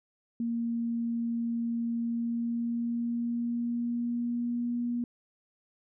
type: tone with pitch glide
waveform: sine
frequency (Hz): 233.1 to 239.9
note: A#3 to A#3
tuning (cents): 0 to +50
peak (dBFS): -28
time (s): 0.4-5.04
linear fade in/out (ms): 2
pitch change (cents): +50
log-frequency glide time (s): 1.99-4.8
effects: none